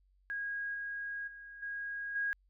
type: tone with level steps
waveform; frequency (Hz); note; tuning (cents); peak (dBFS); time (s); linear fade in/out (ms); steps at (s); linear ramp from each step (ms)
sine; 1640; G#6; -22; -35 / -37 / -47 / -37 / -31; 0.3-2.33; 0; 0.74 / 1.27 / 1.62 / 2.15; 10
effects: added 47 Hz sine -66 dBFS peak until 2.49 s